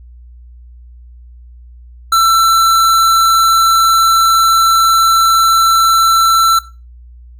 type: tone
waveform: square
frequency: 1339 Hz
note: E6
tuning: 27 cents sharp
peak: -8 dBFS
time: 2.12-6.59 s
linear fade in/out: 5 ms
effects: noise-tail reverb RT60 0.3 s tail -17 dB re dry + added 60 Hz sine -34 dBFS peak until 7.39 s